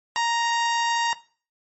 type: tone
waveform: sawtooth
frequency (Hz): 934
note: A#5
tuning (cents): +3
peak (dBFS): -17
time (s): 0.16-1.13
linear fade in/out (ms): 0
effects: noise-tail reverb RT60 0.4 s tail -18 dB re dry + MP3 32 kbps